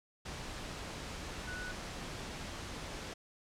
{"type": "tone in noise", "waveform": "sine", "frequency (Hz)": 1480, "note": "F#6", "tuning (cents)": 0, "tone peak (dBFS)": -42, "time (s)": [1.47, 1.72], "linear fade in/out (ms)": 10, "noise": "pink", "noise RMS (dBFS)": -43, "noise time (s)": [0.25, 3.14], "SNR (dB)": -2, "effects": ["low-pass 7000 Hz 12 dB/octave"]}